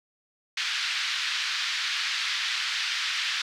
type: band-pass noise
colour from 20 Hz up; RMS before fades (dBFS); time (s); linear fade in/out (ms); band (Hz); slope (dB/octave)
white; -29; 0.57-3.42; 5; 1400 to 4500; 24
effects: none